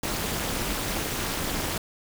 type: noise with amplitude modulation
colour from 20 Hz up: pink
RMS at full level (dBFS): -25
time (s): 0.03-1.78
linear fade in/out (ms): 5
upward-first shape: sine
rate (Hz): 248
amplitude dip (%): 95
effects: none